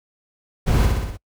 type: noise with echo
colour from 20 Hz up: brown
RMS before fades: -17 dBFS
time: 0.66-0.87 s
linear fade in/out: 20 ms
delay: 61 ms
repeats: 5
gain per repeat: -3 dB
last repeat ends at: 1.175 s
effects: noise-tail reverb RT60 0.1 s tail -25 dB re dry